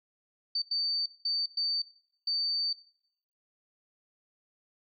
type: tone bursts at uneven times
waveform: sine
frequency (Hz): 4583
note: D8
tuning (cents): -43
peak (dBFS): -27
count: 5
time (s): 0.55-0.62 / 0.71-1.06 / 1.25-1.46 / 1.57-1.82 / 2.27-2.73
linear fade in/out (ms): 5
effects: noise-tail reverb RT60 0.7 s tail -18 dB re dry